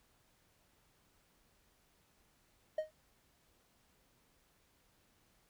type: tone with exponential decay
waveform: triangle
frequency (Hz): 622.3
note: D#5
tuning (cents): 0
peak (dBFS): -27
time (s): 2.78-2.91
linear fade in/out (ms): 5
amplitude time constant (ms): 28
effects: tanh soft clip ceiling -24 dBFS + pink hiss -72 dBFS RMS until 5.49 s